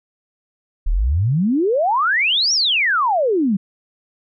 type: exponential two-way sweep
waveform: sine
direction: up then down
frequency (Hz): 33.02 to 5800 to 182.3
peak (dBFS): -14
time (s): 0.86-3.57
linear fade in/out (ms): 10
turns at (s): 2.53
effects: none